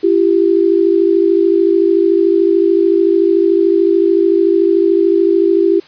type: tone pair together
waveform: sine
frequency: 338.4 / 392 Hz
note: E4 / G4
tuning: +45 / 0 cents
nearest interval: minor third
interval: 255 cents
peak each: -11 dBFS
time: 0.03-5.8 s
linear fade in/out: 10 ms
effects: white hiss -42 dBFS RMS until 5.87 s + resampled to 11025 Hz